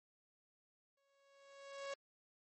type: tone with exponential growth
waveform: sawtooth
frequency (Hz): 554.4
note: C#5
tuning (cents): 0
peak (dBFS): -37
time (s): 0.97-1.94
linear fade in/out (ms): 5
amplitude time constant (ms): 210
effects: MP3 32 kbps